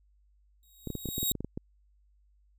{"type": "tone with exponential growth", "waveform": "5% pulse", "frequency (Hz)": 3791, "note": "A#7", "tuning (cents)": 28, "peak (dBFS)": -17, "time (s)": [0.63, 1.32], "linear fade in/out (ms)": 1, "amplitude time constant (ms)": 150}
{"type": "clicks", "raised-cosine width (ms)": 3, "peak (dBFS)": -22, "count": 12, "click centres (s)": [0.873, 0.903, 0.953, 1.057, 1.088, 1.181, 1.23, 1.315, 1.353, 1.406, 1.446, 1.575]}
{"effects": ["added 50 Hz sine -62 dBFS peak until 2.58 s"]}